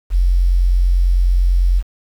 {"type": "tone", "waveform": "sine", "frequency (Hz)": 44.56, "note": "F1", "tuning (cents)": 36, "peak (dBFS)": -10, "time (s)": [0.1, 1.83], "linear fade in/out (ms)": 50, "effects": ["7-bit"]}